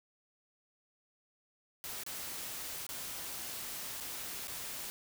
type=noise with dropouts; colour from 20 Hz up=white; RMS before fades=-42 dBFS; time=1.84-4.9 s; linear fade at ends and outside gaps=0 ms; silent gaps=2.035-2.064 / 2.866-2.891 / 4.002-4.007 / 4.472-4.48 s; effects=none